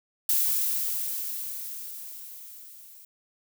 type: noise with level ramp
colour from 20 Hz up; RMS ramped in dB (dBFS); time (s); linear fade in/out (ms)
violet; -23 to -50; 0.29-3.05; 2
effects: none